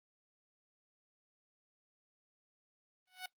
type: tone with exponential growth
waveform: 10% pulse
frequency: 740 Hz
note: F#5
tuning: in tune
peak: -30 dBFS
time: 3.07-3.26 s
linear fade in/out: 5 ms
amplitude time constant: 40 ms
effects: noise-tail reverb RT60 0.1 s tail -18 dB re dry + Opus 24 kbps